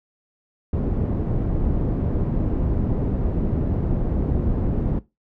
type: low-pass noise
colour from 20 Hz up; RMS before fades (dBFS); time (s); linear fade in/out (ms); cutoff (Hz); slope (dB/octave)
pink; -22; 0.73-4.99; 2; 340; 12
effects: noise-tail reverb RT60 0.2 s tail -17 dB re dry